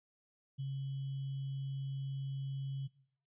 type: tone with sample-and-hold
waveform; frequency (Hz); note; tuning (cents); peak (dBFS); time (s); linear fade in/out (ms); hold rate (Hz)
sine; 136.3; C#3; -29; -36; 0.58-2.88; 20; 3150
effects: noise-tail reverb RT60 0.7 s tail -21 dB re dry + resampled to 8000 Hz